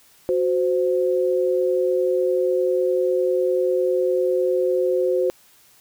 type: tone pair together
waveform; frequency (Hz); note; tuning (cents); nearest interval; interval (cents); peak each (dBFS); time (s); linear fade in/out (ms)
sine; 368.4 / 518.3; F#4 / C5; -7 / -16; tritone; 591; -20; 0.29-5.3; 0
effects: white hiss -54 dBFS RMS until 5.8 s